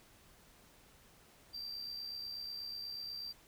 triangle tone with amplitude modulation, 4699 Hz, D8, in tune, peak -38 dBFS, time 1.53-3.33 s, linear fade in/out 20 ms, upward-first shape sine, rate 68.2 Hz, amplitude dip 50%, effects pink hiss -63 dBFS RMS until 3.47 s

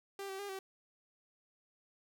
sawtooth tone with pitch steps, 394.7 / 385.2 / 403.7 / 384 Hz, G4 / G4 / G#4 / G4, +12 / -30 / -49 / -36 cents, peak -37 dBFS, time 0.19-0.59 s, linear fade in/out 2 ms, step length 100 ms, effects none

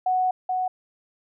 sine tone pair in turn, 740 / 740 Hz, F#5 / F#5, 0 / 0 cents, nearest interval unison, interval 0 cents, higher neither, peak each -19 / -22 dBFS, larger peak first, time 0.06-0.31 / 0.49-0.68 s, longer first, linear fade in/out 5 ms, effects none

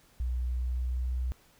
sine tone with pitch glide, 61.7 to 62.71 Hz, B1 to B1, -1 to +27 cents, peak -28 dBFS, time 0.2-1.32 s, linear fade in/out 0 ms, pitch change +28 cents, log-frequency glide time 0.45-1.14 s, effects pink hiss -62 dBFS RMS until 1.59 s

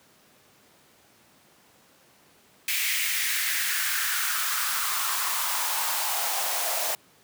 white noise with high-pass filter sweep, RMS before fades -27 dBFS, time 2.68-6.95 s, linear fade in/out 2 ms, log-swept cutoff 2300 to 630 Hz, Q 3.5, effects pink hiss -58 dBFS RMS until 7.23 s + high-pass 150 Hz 12 dB/octave

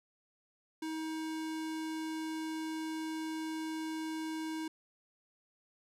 square tone, 317.2 Hz, D#4, 33 cents sharp, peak -37 dBFS, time 0.82-4.68 s, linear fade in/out 5 ms, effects low-pass 12000 Hz 12 dB/octave

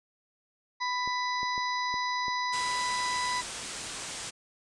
harmonic tone, 993 Hz, B5, 9 cents sharp, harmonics 1 / 2 / 4 / 5 / 6, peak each -30 / -34 / -39 / -40 / -47 dBFS, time 0.8-3.42 s, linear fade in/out 20 ms
clicks, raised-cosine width 2 ms, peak -30 dBFS, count 5, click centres 1.076 / 1.431 / 1.579 / 1.941 / 2.282 s
white low-pass noise, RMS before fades -39 dBFS, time 2.52-4.31 s, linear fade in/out 20 ms, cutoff 9300 Hz, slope 48 dB/octave
effects resampled to 24000 Hz

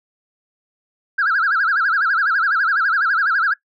sine tone with vibrato, 1469 Hz, F#6, 13 cents flat, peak -13 dBFS, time 1.18-3.54 s, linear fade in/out 10 ms, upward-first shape sine, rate 12 Hz, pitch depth 210 cents each way, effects noise-tail reverb RT60 0.1 s tail -19 dB re dry + tanh soft clip ceiling -11 dBFS

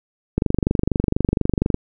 click train, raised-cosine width 3 ms, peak -4 dBFS, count 34, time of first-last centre 0.38-1.744 s, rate 24.2 Hz, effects none

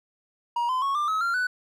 triangle tone with pitch steps, 950 / 1024.1 / 1103.9 / 1190 / 1282.8 / 1382.9 / 1490.7 Hz, A#5 / C6 / C#6 / D6 / E6 / F6 / F#6, +33 / -37 / -8 / +22 / -48 / -17 / +12 cents, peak -21 dBFS, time 0.56-1.47 s, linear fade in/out 5 ms, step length 130 ms, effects none

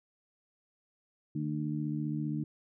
harmonic tone, 75.2 Hz, D2, 42 cents sharp, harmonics 2 / 3 / 4, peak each -34 / -37 / -36 dBFS, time 1.35-2.44 s, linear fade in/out 5 ms, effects none

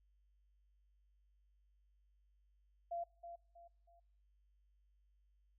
sine tone with echo, 686 Hz, F5, 31 cents flat, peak -39 dBFS, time 2.91-3.04 s, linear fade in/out 10 ms, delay 320 ms, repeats 3, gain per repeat -9 dB, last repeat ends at 4 s, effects noise-tail reverb RT60 0.6 s tail -24 dB re dry + added 50 Hz sine -70 dBFS peak until 5.58 s

